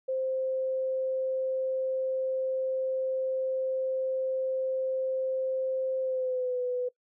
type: tone with pitch glide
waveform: sine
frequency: 523.3 to 497.7 Hz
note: C5 to B4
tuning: 0 to +13 cents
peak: -27 dBFS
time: 0.08-6.89 s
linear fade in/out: 10 ms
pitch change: -87 cents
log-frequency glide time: 6.01-6.61 s
effects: noise-tail reverb RT60 0.1 s tail -21 dB re dry